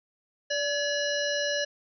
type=harmonic tone with a mistuned harmonic; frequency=581 Hz; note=D5; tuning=19 cents flat; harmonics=1 / 3 / 5 / 7 / 9 / 10; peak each=-29 / -31 / -35 / -36 / -38 / -38 dBFS; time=0.5-1.65 s; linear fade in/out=10 ms; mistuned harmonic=3; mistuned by=-45 cents; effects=none